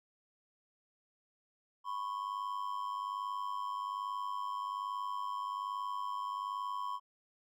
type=ring-modulated tone; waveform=triangle; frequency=1046.5 Hz; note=C6; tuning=in tune; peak=-31 dBFS; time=1.84-7 s; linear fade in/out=50 ms; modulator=50.6 Hz; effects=none